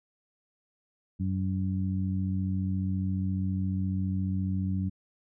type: harmonic tone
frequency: 94.5 Hz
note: F#2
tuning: 37 cents sharp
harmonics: 1 / 2 / 3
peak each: -29 / -30 / -39 dBFS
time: 1.19-4.9 s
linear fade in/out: 20 ms
effects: none